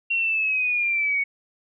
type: linear sweep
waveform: sine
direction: down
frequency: 2749 to 2217 Hz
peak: -20 dBFS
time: 0.1-1.24 s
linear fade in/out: 10 ms
effects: none